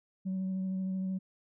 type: tone with vibrato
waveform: sine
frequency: 188.6 Hz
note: F#3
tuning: 33 cents sharp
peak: -29 dBFS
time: 0.25-1.19 s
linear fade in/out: 20 ms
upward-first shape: triangle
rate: 13 Hz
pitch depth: 17 cents each way
effects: tanh soft clip ceiling -29 dBFS